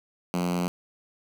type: tone with high-pass filter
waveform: 5% pulse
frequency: 88.4 Hz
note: F2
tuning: 22 cents sharp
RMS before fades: -27 dBFS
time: 0.34-0.68 s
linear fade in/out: 0 ms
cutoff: 190 Hz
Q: 6.3
effects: none